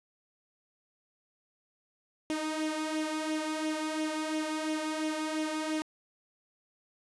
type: tone with flanger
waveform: sawtooth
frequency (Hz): 311.1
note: D#4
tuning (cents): 0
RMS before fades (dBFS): -33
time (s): 2.3-5.82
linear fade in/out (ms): 0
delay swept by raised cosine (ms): 0.32 to 2.42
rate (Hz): 2.9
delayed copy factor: +0.55
effects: resampled to 24000 Hz